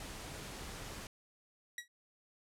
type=noise; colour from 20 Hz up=pink; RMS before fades=-46 dBFS; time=0-1.07 s; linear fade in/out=2 ms
type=tone with exponential decay; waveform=sawtooth; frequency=1918 Hz; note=A#6; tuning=49 cents sharp; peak=-34 dBFS; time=1.78-1.88 s; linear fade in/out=2 ms; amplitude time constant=21 ms
effects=low-pass 11000 Hz 12 dB/octave